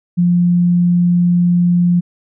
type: tone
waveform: sine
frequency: 175.4 Hz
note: F3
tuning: 8 cents sharp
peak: -9 dBFS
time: 0.17-2.01 s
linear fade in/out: 20 ms
effects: none